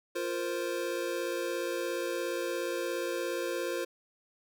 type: chord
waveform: square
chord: F suspended fourth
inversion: none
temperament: equal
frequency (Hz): 349.2 / 466.2 / 523.3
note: F4 / Bb4 / C5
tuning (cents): 0 / 0 / 0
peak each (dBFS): -36 / -38 / -36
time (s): 0.15-3.85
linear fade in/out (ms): 10
effects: none